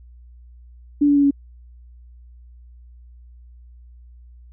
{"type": "tone with pitch steps", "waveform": "sine", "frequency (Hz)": [290, 287, 284, 281.1], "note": ["D4", "D4", "C#4", "C#4"], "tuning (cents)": [-22, -40, 42, 24], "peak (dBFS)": -12, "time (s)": [1.01, 1.31], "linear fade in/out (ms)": 10, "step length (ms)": 75, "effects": ["added 60 Hz sine -42 dBFS peak until 4.52 s"]}